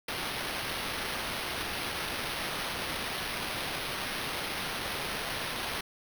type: noise with sample-and-hold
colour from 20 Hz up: white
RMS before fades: -35 dBFS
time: 0.08-5.81 s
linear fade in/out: 5 ms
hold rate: 7350 Hz
effects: none